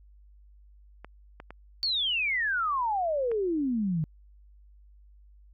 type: clicks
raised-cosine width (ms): 0.5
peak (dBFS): -27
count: 4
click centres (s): 1.046 / 1.401 / 1.506 / 3.316
type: exponential sweep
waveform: sine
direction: down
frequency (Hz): 4557 to 149.9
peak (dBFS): -25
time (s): 1.83-4.04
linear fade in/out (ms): 0
effects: added 50 Hz sine -52 dBFS peak until 5.53 s